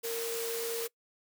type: tone in noise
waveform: sine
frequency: 462 Hz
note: A#4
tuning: 16 cents flat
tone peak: -33 dBFS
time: 0.03-0.88 s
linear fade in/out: 20 ms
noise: white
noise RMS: -38 dBFS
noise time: 0.03-0.88 s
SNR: +2 dB
effects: noise-tail reverb RT60 0.1 s tail -22 dB re dry + high-pass 300 Hz 12 dB/octave